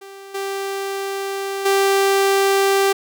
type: tone with level steps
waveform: sawtooth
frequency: 392.3 Hz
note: G4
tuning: 1 cent sharp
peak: -32 / -19 / -10 dBFS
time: 0.01-2.93 s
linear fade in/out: 10 ms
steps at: 0.34 / 1.65 s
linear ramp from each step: 10 ms
effects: none